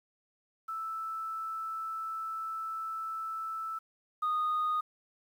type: tone pair in turn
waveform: sine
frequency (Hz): 1318.5 / 1237.6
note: E6 / D#6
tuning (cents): 0 / -10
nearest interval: minor second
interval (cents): 110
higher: first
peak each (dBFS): -34 / -26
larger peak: second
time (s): 0.68-3.79 / 4.22-4.81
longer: first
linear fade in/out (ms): 10
effects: tanh soft clip ceiling -25 dBFS + 10-bit